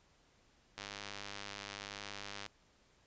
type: click train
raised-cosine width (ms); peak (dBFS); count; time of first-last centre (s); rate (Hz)
0.2; -26; 171; 0.78-2.463; 101
effects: pink hiss -69 dBFS RMS until 3.06 s + resampled to 16000 Hz